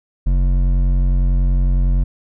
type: tone with hard clipping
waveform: triangle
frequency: 45.42 Hz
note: F#1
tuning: 31 cents flat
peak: -14 dBFS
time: 0.26-2.04 s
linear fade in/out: 10 ms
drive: 13 dB
effects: none